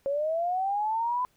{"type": "linear sweep", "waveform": "sine", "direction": "up", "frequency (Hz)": [543, 1010], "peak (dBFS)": -25, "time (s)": [0.06, 1.25], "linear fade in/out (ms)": 0, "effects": ["pink hiss -67 dBFS RMS until 1.36 s"]}